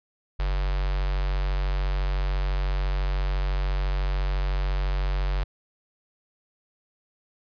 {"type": "tone with notch filter", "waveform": "square", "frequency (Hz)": 47.02, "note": "F#1", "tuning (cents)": 29, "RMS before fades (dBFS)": -25, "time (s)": [0.39, 5.44], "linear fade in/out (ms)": 10, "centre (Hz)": 240, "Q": 0.56, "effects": ["resampled to 11025 Hz"]}